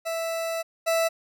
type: tone pair in turn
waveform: 40% pulse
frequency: 659.3 / 659.3 Hz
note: E5 / E5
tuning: 0 / 0 cents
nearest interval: unison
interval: 0 cents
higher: neither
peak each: -26 / -20 dBFS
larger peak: second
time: 0.05-0.63 / 0.86-1.09 s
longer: first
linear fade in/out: 20 ms
effects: none